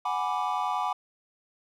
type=chord; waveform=triangle; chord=G# half-diminished seventh; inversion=third; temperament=equal; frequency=740 / 830.6 / 987.8 / 1174.7 Hz; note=F#5 / G#5 / B5 / D6; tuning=0 / 0 / 0 / 0 cents; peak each=-30 dBFS; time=0.05-0.93 s; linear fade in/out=5 ms; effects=none